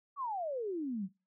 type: exponential sweep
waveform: sine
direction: down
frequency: 1174 to 175.2 Hz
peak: -34 dBFS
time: 0.16-1.09 s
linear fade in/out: 50 ms
effects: noise-tail reverb RT60 0.3 s tail -23 dB re dry